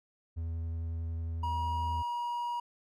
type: tone with vibrato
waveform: triangle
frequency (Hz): 82.41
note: E2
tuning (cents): 0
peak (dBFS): -31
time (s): 0.36-2.03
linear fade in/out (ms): 20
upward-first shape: triangle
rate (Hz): 11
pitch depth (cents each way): 12
type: tone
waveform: triangle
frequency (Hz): 957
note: A#5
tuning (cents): +45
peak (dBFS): -30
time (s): 1.43-2.6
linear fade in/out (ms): 5
effects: none